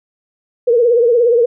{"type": "tone with vibrato", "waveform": "sine", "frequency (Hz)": 473.9, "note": "A#4", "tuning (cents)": 28, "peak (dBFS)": -8, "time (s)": [0.67, 1.46], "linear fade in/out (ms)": 10, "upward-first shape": "triangle", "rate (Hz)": 17, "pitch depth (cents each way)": 100, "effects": []}